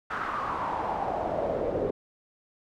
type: noise with band-pass filter sweep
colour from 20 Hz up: brown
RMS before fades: -30 dBFS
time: 0.1-1.91 s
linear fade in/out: 10 ms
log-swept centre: 1400 to 460 Hz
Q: 4.4
effects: none